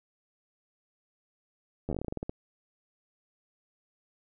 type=slowing click train; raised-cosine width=2 ms; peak=-20 dBFS; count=14; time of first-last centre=1.89-2.295 s; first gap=11 ms; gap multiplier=1.16; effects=none